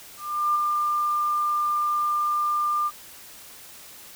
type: tone with ADSR envelope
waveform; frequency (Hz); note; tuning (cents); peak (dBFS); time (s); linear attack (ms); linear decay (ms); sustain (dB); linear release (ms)
sine; 1197; D6; +33; -18; 0.17-2.91; 380; 13; -3; 44
effects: white hiss -45 dBFS RMS until 4.15 s